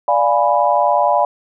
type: chord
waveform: sine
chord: D diminished seventh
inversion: none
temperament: equal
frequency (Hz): 587.3 / 698.5 / 830.6 / 987.8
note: D5 / F5 / Ab5 / Cb6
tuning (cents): 0 / 0 / 0 / 0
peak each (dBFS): -17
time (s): 0.08-1.25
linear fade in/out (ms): 2
effects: none